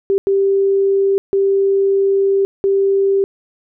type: tone bursts at uneven times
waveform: sine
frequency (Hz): 392.5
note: G4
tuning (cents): +2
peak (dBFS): -11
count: 4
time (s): 0.1-0.18 / 0.27-1.18 / 1.33-2.45 / 2.64-3.24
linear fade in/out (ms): 0
effects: none